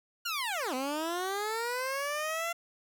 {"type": "linear two-way sweep", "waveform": "15% pulse", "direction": "down then up", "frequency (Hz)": [1450, 250, 688], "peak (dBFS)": -25, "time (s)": [0.25, 2.53], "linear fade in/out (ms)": 10, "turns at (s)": 0.74, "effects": []}